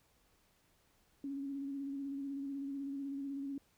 sine tone with vibrato, 277.1 Hz, C#4, 1 cent flat, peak -38 dBFS, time 1.24-3.58 s, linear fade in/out 2 ms, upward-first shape square, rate 16 Hz, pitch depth 26 cents each way, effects pink hiss -72 dBFS RMS until 3.77 s

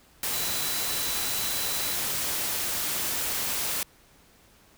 sine tone in noise, 3986 Hz, B7, 15 cents sharp, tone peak -36 dBFS, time 0.33-1.95 s, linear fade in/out 2 ms, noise white, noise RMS -29 dBFS, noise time 0.23-3.83 s, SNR -10 dB, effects pink hiss -58 dBFS RMS until 4.77 s

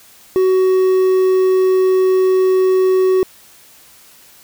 triangle tone with quantisation, 374.4 Hz, F#4, 20 cents sharp, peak -8 dBFS, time 0.36-3.23 s, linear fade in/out 0 ms, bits 6, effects white hiss -45 dBFS RMS until 4.43 s

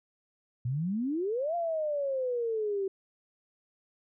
sine exponential two-way sweep, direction up then down, 116.54 to 698.5 to 381.1 Hz, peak -28 dBFS, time 0.65-2.88 s, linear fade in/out 5 ms, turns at 1.55 s, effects none

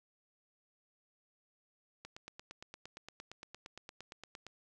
click train, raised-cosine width 0.2 ms, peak -30 dBFS, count 22, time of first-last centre 2.05-4.467 s, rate 8.69 Hz, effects none

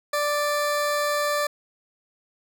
20% pulse tone, 587.3 Hz, D5, in tune, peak -17 dBFS, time 0.13-1.47 s, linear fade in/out 5 ms, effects none

